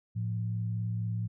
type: tone pair together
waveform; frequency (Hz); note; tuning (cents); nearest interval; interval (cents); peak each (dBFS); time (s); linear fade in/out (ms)
sine; 110.35 / 174.61; A2 / F3; +5 / 0; minor sixth; 795; -30 / -38; 0.15-1.28; 20
effects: none